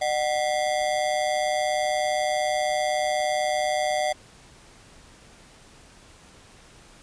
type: ring-modulated tone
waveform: square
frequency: 677 Hz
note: E5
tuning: 46 cents sharp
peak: -20 dBFS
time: 0.01-4.13 s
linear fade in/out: 10 ms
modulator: 70.1 Hz
effects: pink hiss -51 dBFS RMS until 7.02 s + resampled to 22050 Hz